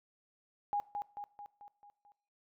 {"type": "tone with echo", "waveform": "sine", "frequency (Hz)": 820, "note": "G#5", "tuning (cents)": -22, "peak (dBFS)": -30, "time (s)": [0.73, 0.8], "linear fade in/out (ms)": 0, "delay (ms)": 220, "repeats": 6, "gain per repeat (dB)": -5, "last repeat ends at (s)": 2.12, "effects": ["noise-tail reverb RT60 0.5 s tail -20 dB re dry"]}